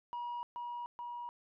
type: tone with echo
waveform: sine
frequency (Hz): 960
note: B5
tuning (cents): -49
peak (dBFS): -35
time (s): 0.13-0.43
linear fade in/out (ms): 0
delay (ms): 430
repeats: 2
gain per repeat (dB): -2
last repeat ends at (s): 1.29
effects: tanh soft clip ceiling -36 dBFS